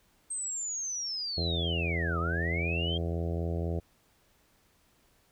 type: linear two-way sweep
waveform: sine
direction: down then up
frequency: 8400 to 1200 to 3237 Hz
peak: -32 dBFS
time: 0.3-2.98 s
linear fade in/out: 10 ms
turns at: 2.19 s
type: harmonic tone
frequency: 84 Hz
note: E2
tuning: 33 cents sharp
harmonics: 1 / 2 / 3 / 4 / 5 / 6 / 7 / 8 / 9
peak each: -31 / -36 / -45 / -40 / -40 / -43 / -44 / -45 / -52 dBFS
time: 1.37-3.8 s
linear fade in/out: 10 ms
effects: pink hiss -67 dBFS RMS until 5.31 s